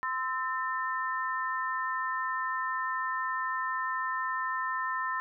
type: tone cluster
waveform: sine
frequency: 1034 / 1310 / 1797 Hz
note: C6 / E6 / A6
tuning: -21 / -11 / +36 cents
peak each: -32 / -36 / -34 dBFS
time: 0.03-5.2 s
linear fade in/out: 0 ms
effects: none